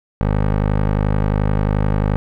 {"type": "tone with low-pass filter", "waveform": "15% pulse", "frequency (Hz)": 51.4, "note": "G#1", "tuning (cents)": -17, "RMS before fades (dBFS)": -17, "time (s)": [0.21, 2.16], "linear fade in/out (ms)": 0, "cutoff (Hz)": 1500, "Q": 0.72, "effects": ["8-bit"]}